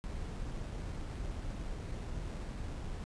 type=noise with sample-and-hold; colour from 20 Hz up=brown; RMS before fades=-40 dBFS; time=0.04-3.04 s; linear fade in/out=0 ms; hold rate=6300 Hz; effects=resampled to 22050 Hz